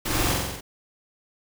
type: noise with echo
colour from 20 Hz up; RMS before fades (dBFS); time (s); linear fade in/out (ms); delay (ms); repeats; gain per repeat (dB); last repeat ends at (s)
pink; -27; 0.05-0.34; 10; 45; 6; -2; 0.61
effects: none